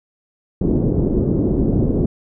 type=low-pass noise; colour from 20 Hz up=white; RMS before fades=-17 dBFS; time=0.61-2.06 s; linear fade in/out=5 ms; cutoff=360 Hz; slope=24 dB/octave; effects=none